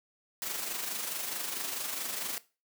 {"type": "noise with amplitude modulation", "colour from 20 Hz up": "white", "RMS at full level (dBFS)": -34, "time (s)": [0.42, 2.38], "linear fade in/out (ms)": 0, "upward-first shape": "sine", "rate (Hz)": 24.6, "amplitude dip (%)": 45, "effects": ["noise-tail reverb RT60 0.3 s tail -18 dB re dry", "high-pass 200 Hz 12 dB/octave"]}